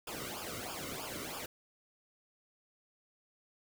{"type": "noise with flanger", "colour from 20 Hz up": "pink", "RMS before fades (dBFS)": -42, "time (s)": [0.07, 1.46], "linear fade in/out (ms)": 5, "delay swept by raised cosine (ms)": [0.49, 1.22], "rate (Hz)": 3.1, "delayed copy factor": -0.85, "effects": []}